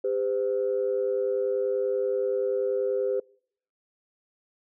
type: tone pair together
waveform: sine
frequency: 400 / 510.4 Hz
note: G4 / C5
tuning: +35 / -43 cents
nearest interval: major third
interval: 422 cents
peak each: -26 dBFS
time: 0.04-3.2 s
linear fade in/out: 5 ms
effects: noise-tail reverb RT60 0.6 s tail -26 dB re dry + tanh soft clip ceiling -16 dBFS